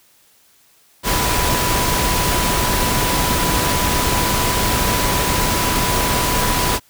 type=tone in noise; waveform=sine; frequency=987.8 Hz; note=B5; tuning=in tune; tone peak=-23 dBFS; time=1.03-6.8 s; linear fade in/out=50 ms; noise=pink; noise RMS=-18 dBFS; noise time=1.03-6.8 s; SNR=-8 dB; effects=white hiss -54 dBFS RMS until 6.89 s